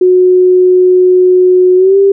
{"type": "tone with pitch glide", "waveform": "sine", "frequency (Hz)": [365.8, 394.3], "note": ["F#4", "G4"], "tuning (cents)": [-20, 10], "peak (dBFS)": -3, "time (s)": [0.01, 2.12], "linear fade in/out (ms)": 5, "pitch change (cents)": 130, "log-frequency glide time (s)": [1.76, 1.97], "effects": []}